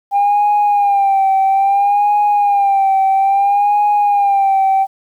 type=tone with vibrato; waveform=sine; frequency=800 Hz; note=G5; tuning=35 cents sharp; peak=-8 dBFS; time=0.11-4.87 s; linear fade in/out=50 ms; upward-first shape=sine; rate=0.6 Hz; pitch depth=60 cents each way; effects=tanh soft clip ceiling -7 dBFS + 8-bit